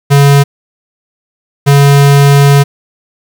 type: tone pair in turn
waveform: square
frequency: 141.2 / 141.2 Hz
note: C#3 / C#3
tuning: +32 / +32 cents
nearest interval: unison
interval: 0 cents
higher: neither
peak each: -3 dBFS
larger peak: neither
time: 0.1-0.44 / 1.66-2.64 s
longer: second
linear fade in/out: 20 ms
effects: 7-bit